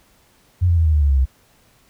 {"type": "tone with pitch steps", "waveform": "sine", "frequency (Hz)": [89.4, 85.46, 81.7, 78.1, 74.66, 71.37, 68.22, 65.22], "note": ["F2", "F2", "E2", "D#2", "D2", "D2", "C#2", "C2"], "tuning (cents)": [41, -37, -15, 7, 29, -49, -27, -5], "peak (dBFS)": -12, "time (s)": [0.61, 1.258], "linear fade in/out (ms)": 20, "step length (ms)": 81, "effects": ["pink hiss -56 dBFS RMS until 1.89 s"]}